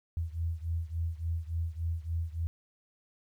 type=beating tone pair; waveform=sine; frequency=81.7 / 85.2 Hz; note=E2 / F2; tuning=-15 / -42 cents; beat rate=3.5 Hz; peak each=-33 / -35 dBFS; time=0.17-2.47 s; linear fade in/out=0 ms; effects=11-bit